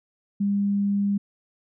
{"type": "tone", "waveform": "sine", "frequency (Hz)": 201.1, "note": "G3", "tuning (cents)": 44, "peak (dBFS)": -20, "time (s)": [0.4, 1.18], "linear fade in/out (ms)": 10, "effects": []}